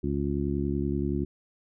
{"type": "harmonic tone", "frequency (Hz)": 70.6, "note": "C#2", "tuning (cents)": 32, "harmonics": [1, 2, 3, 4, 5], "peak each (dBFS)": [-32, -32, -32, -32, -32], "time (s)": [0.03, 1.25], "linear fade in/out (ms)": 10, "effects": []}